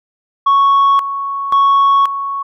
sine tone with tremolo, 1108.7 Hz, C#6, in tune, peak -5 dBFS, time 0.46-2.43 s, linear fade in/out 10 ms, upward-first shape square, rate 0.94 Hz, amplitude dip 75%, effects tanh soft clip ceiling -6 dBFS

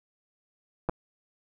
clicks, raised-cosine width 1 ms, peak -14 dBFS, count 2, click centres 0.889 / 0.895 s, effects none

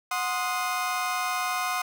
30% pulse chord, C diminished, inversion second, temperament equal with one note detuned, 731.5 / 1046.5 / 1244.5 Hz, Gb5 / C6 / Eb6, -20 / 0 / 0 cents, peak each -28 dBFS, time 0.11-1.82 s, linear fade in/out 5 ms, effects none

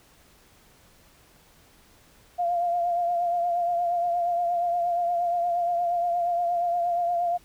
sine tone with vibrato, 696 Hz, F5, 6 cents flat, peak -22 dBFS, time 2.38-7.38 s, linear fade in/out 20 ms, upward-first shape triangle, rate 8.5 Hz, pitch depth 42 cents each way, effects pink hiss -57 dBFS RMS until 7.44 s

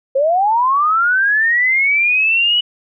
sine linear sweep, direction up, 519 to 2960 Hz, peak -11 dBFS, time 0.15-2.61 s, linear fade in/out 10 ms, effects none

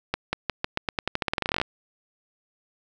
accelerating click train, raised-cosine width 0.3 ms, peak -8 dBFS, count 22, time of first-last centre 0.14-1.615 s, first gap 190 ms, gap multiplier 0.88, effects none

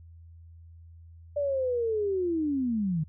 sine linear sweep, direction down, 587.3 to 148.6 Hz, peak -25 dBFS, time 1.36-3.04 s, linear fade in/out 10 ms, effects added 83 Hz sine -47 dBFS peak until 3.08 s

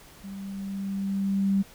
sine tone with level ramp, 196 Hz, G3, in tune, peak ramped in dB -36 to -19 dBFS, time 0.23-1.63 s, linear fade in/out 20 ms, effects pink hiss -51 dBFS RMS until 1.74 s

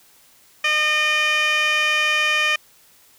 15% pulse tone with band-pass filter, 609 Hz, D#5, 37 cents flat, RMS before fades -19 dBFS, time 0.64-2.56 s, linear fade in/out 5 ms, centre 2700 Hz, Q 2, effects white hiss -53 dBFS RMS until 3.18 s

